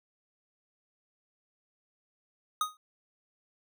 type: tone with exponential decay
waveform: square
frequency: 1247 Hz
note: D#6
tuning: 3 cents sharp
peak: -24 dBFS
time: 2.61-2.77 s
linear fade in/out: 2 ms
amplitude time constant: 33 ms
effects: none